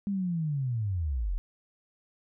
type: linear sweep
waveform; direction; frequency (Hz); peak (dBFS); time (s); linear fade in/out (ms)
sine; down; 204.7 to 36.38; -27; 0.07-1.38; 0
effects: none